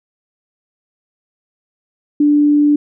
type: tone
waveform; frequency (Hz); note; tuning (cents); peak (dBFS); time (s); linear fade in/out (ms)
sine; 293.7; D4; 0; -8; 2.2-2.76; 5
effects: none